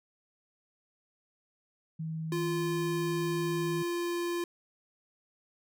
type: tone with vibrato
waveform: sine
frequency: 160 Hz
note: D#3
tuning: 49 cents sharp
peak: -33 dBFS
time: 1.99-3.83 s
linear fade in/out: 10 ms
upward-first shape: sine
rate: 20 Hz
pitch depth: 18 cents each way
type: tone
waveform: square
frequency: 346.2 Hz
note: F4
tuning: 15 cents flat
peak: -31 dBFS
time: 2.32-4.44 s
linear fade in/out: 2 ms
effects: none